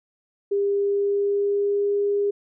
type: tone with pitch glide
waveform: sine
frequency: 401.5 to 405.9 Hz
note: G4 to G#4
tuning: +41 to -40 cents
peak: -19 dBFS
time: 0.51-2.31 s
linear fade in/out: 10 ms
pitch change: +19 cents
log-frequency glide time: 0.74-1.94 s
effects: none